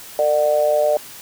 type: tone with amplitude modulation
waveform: sine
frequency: 599 Hz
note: D5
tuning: 34 cents sharp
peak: -10 dBFS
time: 0.19-0.97 s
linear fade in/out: 2 ms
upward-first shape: sine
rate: 144 Hz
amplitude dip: 80%
effects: white hiss -38 dBFS RMS until 1.21 s